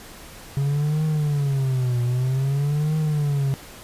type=tone with vibrato; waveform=triangle; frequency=137.5 Hz; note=C#3; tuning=14 cents flat; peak=-17 dBFS; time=0.57-3.54 s; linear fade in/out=0 ms; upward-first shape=triangle; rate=0.52 Hz; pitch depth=230 cents each way; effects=pink hiss -42 dBFS RMS until 3.83 s + resampled to 32000 Hz